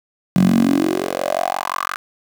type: tone with high-pass filter sweep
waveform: 10% pulse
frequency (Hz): 45.67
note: F#1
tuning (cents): -22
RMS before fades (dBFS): -18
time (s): 0.36-1.96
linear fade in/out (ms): 0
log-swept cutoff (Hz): 170 to 1400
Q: 6
effects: 7-bit